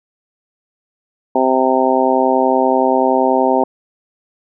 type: harmonic tone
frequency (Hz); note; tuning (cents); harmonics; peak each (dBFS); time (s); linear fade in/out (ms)
130.5; C3; -4; 2 / 3 / 4 / 5 / 6 / 7; -18 / -18 / -18 / -18 / -18 / -18; 1.35-3.64; 5
effects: none